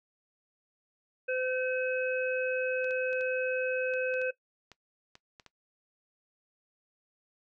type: harmonic tone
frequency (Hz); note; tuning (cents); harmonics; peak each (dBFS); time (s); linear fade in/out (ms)
512; C5; -38; 1 / 3 / 5; -30 / -35 / -37; 1.28-4.31; 10
type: clicks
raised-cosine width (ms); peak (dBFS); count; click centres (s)
0.2; -32; 11; 2.844 / 2.909 / 3.13 / 3.21 / 3.938 / 4.14 / 4.216 / 4.717 / 5.154 / 5.398 / 5.463
effects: noise-tail reverb RT60 0.1 s tail -18 dB re dry